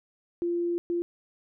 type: tone bursts at uneven times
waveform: sine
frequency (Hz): 345.4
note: F4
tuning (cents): -19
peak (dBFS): -25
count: 2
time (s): 0.42-0.78 / 0.9-1.02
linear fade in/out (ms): 0
effects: none